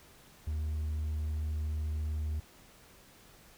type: tone with hard clipping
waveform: sine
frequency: 76.9 Hz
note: D#2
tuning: 20 cents flat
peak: -32 dBFS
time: 0.47-2.4 s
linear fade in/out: 5 ms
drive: 2 dB
effects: pink hiss -58 dBFS RMS until 3.57 s